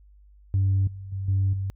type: tone with level steps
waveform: sine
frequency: 96.8 Hz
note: G2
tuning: 21 cents flat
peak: -17 / -35 / -27 / -18 / -25 dBFS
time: 0.54-1.7 s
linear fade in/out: 0 ms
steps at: 0.87 / 1.12 / 1.28 / 1.53 s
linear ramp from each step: 5 ms
effects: tanh soft clip ceiling -16 dBFS + added 50 Hz sine -50 dBFS peak until 1.75 s